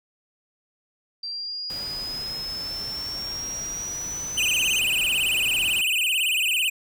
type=exponential sweep; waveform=sine; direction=up; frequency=4699 to 6272 Hz; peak=-29 dBFS; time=1.23-4.8 s; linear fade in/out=5 ms
type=noise; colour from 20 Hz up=pink; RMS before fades=-40 dBFS; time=1.7-5.81 s; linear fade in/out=0 ms
type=tone with vibrato; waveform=square; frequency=2753 Hz; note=F7; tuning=25 cents flat; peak=-21 dBFS; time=4.37-6.7 s; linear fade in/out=10 ms; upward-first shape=sine; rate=18 Hz; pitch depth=200 cents each way
effects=none